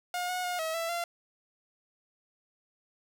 sawtooth tone with pitch steps, 715 / 728 / 716 / 642 / 664 / 688 Hz, F5 / F#5 / F5 / E5 / E5 / F5, +41 / -28 / +43 / -46 / +12 / -26 cents, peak -27 dBFS, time 0.14-1.04 s, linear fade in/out 2 ms, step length 150 ms, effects none

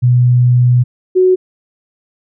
sine tone pair in turn, 123.47 / 370 Hz, B2 / F#4, 0 / 0 cents, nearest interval octave + perfect fifth, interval 1900 cents, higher second, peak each -6 dBFS, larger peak neither, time 0.02-0.84 / 1.15-1.36 s, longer first, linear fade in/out 20 ms, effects none

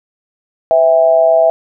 sine tone with amplitude modulation, 655 Hz, E5, 11 cents flat, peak -3 dBFS, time 0.71-1.5 s, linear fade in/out 0 ms, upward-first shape sine, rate 148 Hz, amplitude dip 75%, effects none

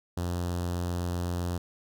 sawtooth tone with notch filter, 87.8 Hz, F2, 10 cents sharp, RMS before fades -31 dBFS, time 0.17-1.58 s, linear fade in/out 5 ms, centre 2200 Hz, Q 1.2, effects none

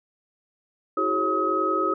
sine tone cluster, 323.3 / 372.8 / 414.6 / 545 / 1270 Hz, E4 / F#4 / G#4 / C#5 / D#6, -34 / +13 / -3 / -29 / +35 cents, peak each -29 / -28 / -31 / -31 / -23 dBFS, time 0.97-1.94 s, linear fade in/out 5 ms, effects none

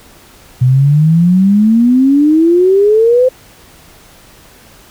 sine exponential sweep, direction up, 123.47 to 520 Hz, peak -5 dBFS, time 0.61-3.29 s, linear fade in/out 10 ms, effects pink hiss -41 dBFS RMS until 4.9 s

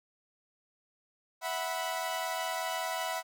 sawtooth chord, E suspended second, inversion none, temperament equal with one note detuned, 654.7 / 740 / 987.8 Hz, E5 / F#5 / B5, -12 / 0 / 0 cents, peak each -33 dBFS, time 1.41-3.23 s, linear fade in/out 50 ms, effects none

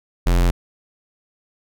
square tone, 43.65 Hz, F1, in tune, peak -14 dBFS, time 0.26-0.51 s, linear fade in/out 10 ms, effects none

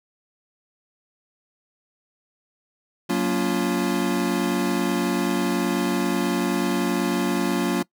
square chord, Gb major seventh, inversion none, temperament equal with one note detuned, 185 / 233.1 / 283.5 / 349.2 Hz, Gb3 / Bb3 / Db4 / F4, 0 / 0 / +39 / 0 cents, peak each -27 dBFS, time 3.09-7.83 s, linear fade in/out 10 ms, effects noise-tail reverb RT60 0.1 s tail -22 dB re dry

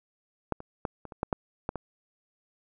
clicks, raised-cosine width 1 ms, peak -13 / -27 / -15 / -27 / -28 / -13 / -12 / -15 / -19 dBFS, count 9, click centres 0.523 / 0.604 / 0.852 / 1.053 / 1.122 / 1.231 / 1.328 / 1.691 / 1.757 s, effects none

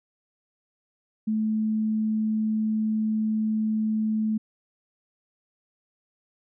sine tone, 217.3 Hz, A3, 21 cents flat, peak -22 dBFS, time 1.27-4.38 s, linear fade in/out 10 ms, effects none

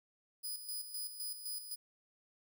5% pulse tone with tremolo, 4978 Hz, D#8, in tune, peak -32 dBFS, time 0.43-1.76 s, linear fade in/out 20 ms, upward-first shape square, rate 3.9 Hz, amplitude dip 60%, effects none

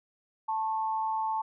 sine tone pair together, 881.3 / 1090 Hz, A5 / C#6, +3 / -29 cents, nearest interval major third, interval 368 cents, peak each -28 / -36 dBFS, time 0.48-1.42 s, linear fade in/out 10 ms, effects none

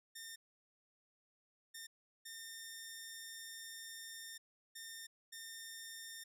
10% pulse tone bursts at uneven times, 1816 Hz, A#6, 46 cents flat, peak -39 dBFS, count 5, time 0.15-0.36 / 1.74-1.87 / 2.25-4.38 / 4.75-5.07 / 5.32-6.24 s, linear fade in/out 10 ms, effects none

